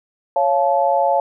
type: chord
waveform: sine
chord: Db augmented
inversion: none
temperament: just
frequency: 554.4 / 693 / 866.2 Hz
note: Db5 / F5 / A5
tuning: 0 / -14 / -27 cents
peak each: -18 dBFS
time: 0.36-1.2 s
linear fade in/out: 2 ms
effects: none